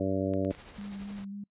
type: harmonic tone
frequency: 96 Hz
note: G2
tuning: 36 cents flat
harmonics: 1 / 2 / 3 / 4 / 5 / 6 / 7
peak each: -35 / -34 / -31 / -36 / -37 / -33 / -42 dBFS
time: 0-0.52 s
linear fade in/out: 5 ms
type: clicks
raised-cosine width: 0.3 ms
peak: -33 dBFS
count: 5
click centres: 0.337 / 0.449 / 0.508 / 0.549 / 0.813 s
type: noise with tremolo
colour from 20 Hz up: pink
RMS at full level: -47 dBFS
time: 0.5-1.25 s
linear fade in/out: 10 ms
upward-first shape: triangle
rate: 12 Hz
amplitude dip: 55%
type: tone with vibrato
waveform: sine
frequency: 200 Hz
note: G3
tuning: 35 cents sharp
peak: -37 dBFS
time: 0.78-1.44 s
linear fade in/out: 5 ms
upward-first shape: square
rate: 3.7 Hz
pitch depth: 20 cents each way
effects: noise-tail reverb RT60 0.1 s tail -26 dB re dry + resampled to 8000 Hz